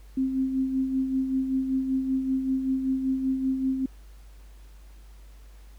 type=tone with tremolo; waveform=sine; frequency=263.9 Hz; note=C4; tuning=15 cents sharp; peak=-21 dBFS; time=0.17-3.86 s; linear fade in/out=5 ms; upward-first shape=sine; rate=5.2 Hz; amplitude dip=50%; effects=added 50 Hz sine -45 dBFS peak until 5.78 s + pink hiss -60 dBFS RMS until 5.78 s